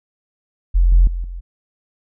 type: tone with level steps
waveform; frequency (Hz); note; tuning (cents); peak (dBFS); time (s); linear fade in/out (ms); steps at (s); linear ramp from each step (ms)
sine; 43.56; F1; -4; -9 / -6 / -20 / -26; 0.74-1.41; 20; 0.92 / 1.07 / 1.24; 2
effects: tanh soft clip ceiling -3 dBFS